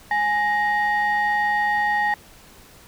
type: tone pair together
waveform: sine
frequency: 834 / 1872.3 Hz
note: G#5 / A#6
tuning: +7 / +7 cents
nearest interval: octave + major second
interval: 1400 cents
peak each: -19 / -20 dBFS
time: 0.11-2.14 s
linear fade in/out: 2 ms
effects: tanh soft clip ceiling -14 dBFS + pink hiss -48 dBFS RMS until 2.87 s